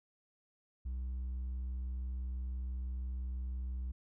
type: tone with hard clipping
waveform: triangle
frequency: 63 Hz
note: B1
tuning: 35 cents sharp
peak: -35 dBFS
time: 0.85-3.92 s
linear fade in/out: 10 ms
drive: 1 dB
effects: none